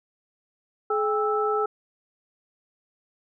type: tone cluster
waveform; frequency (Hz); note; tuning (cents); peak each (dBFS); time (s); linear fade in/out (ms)
sine; 425 / 801 / 1315; G#4 / G5 / E6; +40 / +37 / -5; -24 / -29 / -26; 0.9-1.66; 5
effects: none